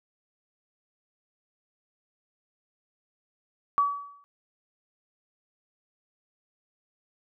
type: tone with exponential decay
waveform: sine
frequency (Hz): 1141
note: C#6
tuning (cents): +50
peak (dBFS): -17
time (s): 3.78-4.24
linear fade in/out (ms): 0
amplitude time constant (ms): 100
effects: none